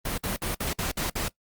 pink noise bursts, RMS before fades -29 dBFS, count 7, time 0.05-1.284 s, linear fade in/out 5 ms, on 130 ms, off 54 ms, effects noise-tail reverb RT60 0.1 s tail -21 dB re dry + Opus 32 kbps

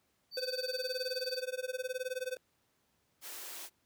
triangle tone, 4578 Hz, D8, 45 cents flat, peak -38 dBFS, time 0.31-1.43 s, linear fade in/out 50 ms
square tone with tremolo, 510 Hz, C5, 44 cents flat, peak -33 dBFS, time 0.37-2.37 s, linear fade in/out 2 ms, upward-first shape sine, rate 19 Hz, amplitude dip 95%
white high-pass noise, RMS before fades -45 dBFS, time 3.21-3.7 s, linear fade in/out 50 ms, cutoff 280 Hz, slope 96 dB/octave
effects pink hiss -75 dBFS RMS until 3.85 s + high-pass 80 Hz 12 dB/octave

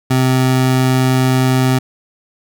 25% pulse tone, 129.5 Hz, C3, 17 cents flat, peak -7 dBFS, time 0.1-1.79 s, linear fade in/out 10 ms, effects none

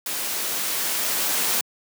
white noise with level ramp, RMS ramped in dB -28 to -22 dBFS, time 0.06-1.61 s, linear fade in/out 2 ms, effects high-pass 200 Hz 12 dB/octave

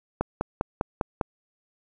click train, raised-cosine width 1 ms, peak -10 dBFS, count 6, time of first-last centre 0.21-1.212 s, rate 4.99 Hz, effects none

